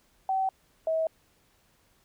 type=tone pair in turn; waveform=sine; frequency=765 / 643.3 Hz; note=G5 / E5; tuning=-42 / -42 cents; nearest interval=minor third; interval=300 cents; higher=first; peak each=-24 dBFS; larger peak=neither; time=0.29-0.49 / 0.87-1.07 s; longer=neither; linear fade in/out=2 ms; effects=pink hiss -66 dBFS RMS until 2.04 s